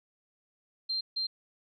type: tone bursts at uneven times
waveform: sine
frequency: 4165 Hz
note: C8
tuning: 9 cents flat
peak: -29 dBFS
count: 2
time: 0.89-1.01 / 1.16-1.27 s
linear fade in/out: 10 ms
effects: none